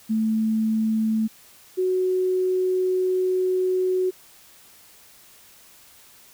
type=tone pair in turn; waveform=sine; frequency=220 / 370 Hz; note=A3 / F#4; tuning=0 / 0 cents; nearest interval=major sixth; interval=900 cents; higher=second; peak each=-19 dBFS; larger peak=neither; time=0.09-1.28 / 1.77-4.11 s; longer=second; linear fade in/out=20 ms; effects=white hiss -51 dBFS RMS until 6.33 s